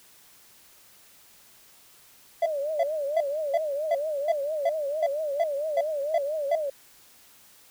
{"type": "tone bursts", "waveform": "triangle", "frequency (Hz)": 672, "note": "E5", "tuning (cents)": 33, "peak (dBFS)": -18, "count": 12, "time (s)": [2.42, 6.554], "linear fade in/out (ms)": 5, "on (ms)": 42, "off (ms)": 330}
{"type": "tone with vibrato", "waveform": "sine", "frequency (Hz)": 592, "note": "D5", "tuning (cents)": 14, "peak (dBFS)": -26, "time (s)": [2.43, 6.7], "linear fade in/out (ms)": 5, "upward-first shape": "triangle", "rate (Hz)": 4.4, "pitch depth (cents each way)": 150}
{"effects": ["white hiss -55 dBFS RMS until 7.7 s"]}